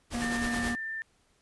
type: noise with tremolo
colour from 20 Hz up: pink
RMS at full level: -34 dBFS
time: 0.1-0.76 s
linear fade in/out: 50 ms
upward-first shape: sine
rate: 9.3 Hz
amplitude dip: 40%
type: harmonic tone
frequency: 237.5 Hz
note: A#3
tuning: 33 cents sharp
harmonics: 1 / 3 / 5 / 7 / 8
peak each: -31 / -41 / -45 / -48 / -49 dBFS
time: 0.14-0.75 s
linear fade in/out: 0 ms
type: tone with pitch glide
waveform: sine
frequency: 1800 to 1786.5 Hz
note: A6 to A6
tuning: +39 to +26 cents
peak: -33 dBFS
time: 0.22-1.02 s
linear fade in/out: 0 ms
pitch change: -13 cents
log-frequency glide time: 0.4-0.66 s
effects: pink hiss -68 dBFS RMS until 1.41 s + resampled to 24000 Hz